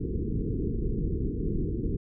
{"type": "low-pass noise", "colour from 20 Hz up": "pink", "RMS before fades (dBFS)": -29, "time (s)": [0, 1.97], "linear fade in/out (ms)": 10, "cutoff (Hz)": 450, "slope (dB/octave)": 96, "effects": []}